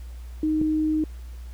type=tone; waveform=sine; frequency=310 Hz; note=D#4; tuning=6 cents flat; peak=-20 dBFS; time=0.43-1.04 s; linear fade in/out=2 ms
type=click; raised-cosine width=3 ms; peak=-17 dBFS; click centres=0.615 s
effects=added 60 Hz sine -35 dBFS peak until 1.53 s + pink hiss -55 dBFS RMS until 1.53 s